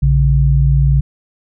sine tone pair together, 58.78 / 139.8 Hz, A#1 / C#3, +15 / +15 cents, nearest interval octave + minor third, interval 1500 cents, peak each -11 dBFS, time 0.02-1.01 s, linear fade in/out 10 ms, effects none

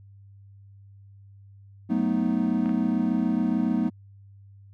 triangle chord, B dominant seventh, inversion second, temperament equal, 185 / 220 / 246.9 / 311.1 Hz, F#3 / A3 / B3 / D#4, 0 / 0 / 0 / 0 cents, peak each -27 / -24 / -24 / -27 dBFS, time 1.89-3.9 s, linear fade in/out 20 ms
clicks, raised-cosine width 0.5 ms, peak -26 dBFS, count 2, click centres 2.659 / 2.693 s
effects added 99 Hz sine -47 dBFS peak until 4.73 s

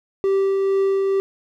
triangle tone with tremolo, 389.8 Hz, G4, 10 cents flat, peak -13 dBFS, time 0.24-1.2 s, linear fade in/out 0 ms, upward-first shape triangle, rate 2.2 Hz, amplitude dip 25%, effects none

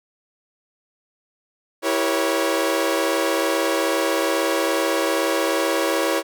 sawtooth chord, E diminished seventh, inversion none, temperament equal with one note detuned, 329.6 / 392 / 478.2 / 554.4 Hz, E4 / G4 / Bb4 / Db5, 0 / 0 / +44 / 0 cents, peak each -20 / -23 / -22 / -19 dBFS, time 1.82-6.23 s, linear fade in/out 50 ms, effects none

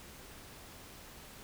silence, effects pink hiss -52 dBFS RMS until 1.43 s

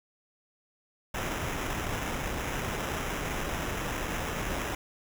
pink noise with sample-and-hold, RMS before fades -33 dBFS, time 1.14-4.75 s, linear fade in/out 5 ms, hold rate 4410 Hz, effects none

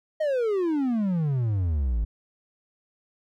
triangle exponential sweep, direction down, 638 to 51 Hz, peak -20 dBFS, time 0.2-2.05 s, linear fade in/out 10 ms, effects none

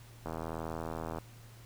click train, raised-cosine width 1 ms, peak -24 dBFS, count 76, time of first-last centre 0.26-1.185 s, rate 81.1 Hz, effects added 115 Hz sine -52 dBFS peak until 1.65 s + pink hiss -58 dBFS RMS until 1.65 s

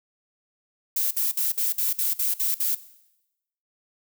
violet noise bursts, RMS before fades -24 dBFS, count 9, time 0.96-2.75 s, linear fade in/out 5 ms, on 150 ms, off 55 ms, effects noise-tail reverb RT60 0.9 s tail -17 dB re dry

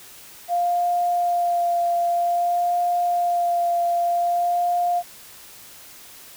sine tone with vibrato, 698 Hz, F5, 1 cent flat, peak -18 dBFS, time 0.48-5.03 s, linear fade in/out 50 ms, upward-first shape sine, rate 0.52 Hz, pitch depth 15 cents each way, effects white hiss -44 dBFS RMS until 6.36 s

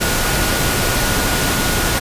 sine tone in noise, 1448 Hz, F#6, 38 cents flat, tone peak -26 dBFS, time 0-2 s, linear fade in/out 20 ms, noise pink, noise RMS -17 dBFS, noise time 0-2 s, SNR -12 dB, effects resampled to 32000 Hz

